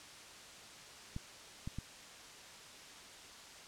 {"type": "clicks", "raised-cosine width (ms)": 5, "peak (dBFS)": -28, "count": 3, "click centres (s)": [1.164, 1.675, 1.786], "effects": ["white hiss -53 dBFS RMS until 3.67 s", "low-pass 7000 Hz 12 dB/octave"]}